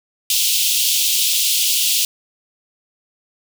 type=high-pass noise; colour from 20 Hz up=pink; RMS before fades=-17 dBFS; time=0.3-2.05 s; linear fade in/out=2 ms; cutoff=2800 Hz; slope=48 dB/octave; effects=none